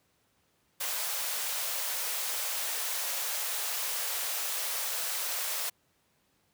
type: high-pass noise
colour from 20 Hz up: white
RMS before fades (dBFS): -33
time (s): 0.8-5.7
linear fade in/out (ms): 10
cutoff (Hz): 470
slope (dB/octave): 48
effects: pink hiss -71 dBFS RMS until 6.53 s + high-pass 80 Hz 12 dB/octave